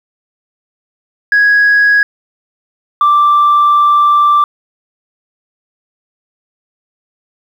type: tone pair in turn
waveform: sine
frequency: 1661.2 / 1174.6 Hz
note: G#6 / D6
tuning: 0 / 0 cents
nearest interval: tritone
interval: 600 cents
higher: first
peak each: -4 dBFS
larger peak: neither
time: 1.32-2.03 / 3.01-4.44 s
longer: second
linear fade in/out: 2 ms
effects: tanh soft clip ceiling -3 dBFS + 7-bit